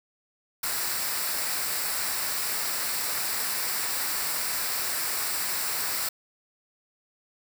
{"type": "noise with comb filter", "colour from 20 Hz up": "white", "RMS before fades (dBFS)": -29, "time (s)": [0.63, 6.09], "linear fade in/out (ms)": 5, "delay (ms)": 0.31, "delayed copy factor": -0.55, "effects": []}